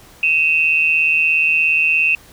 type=tone pair together; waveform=sine; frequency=2543 / 2700 Hz; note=D#7 / E7; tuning=+37 / +41 cents; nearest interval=minor second; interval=104 cents; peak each=-15 dBFS; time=0.23-2.15 s; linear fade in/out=2 ms; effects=pink hiss -45 dBFS RMS until 2.32 s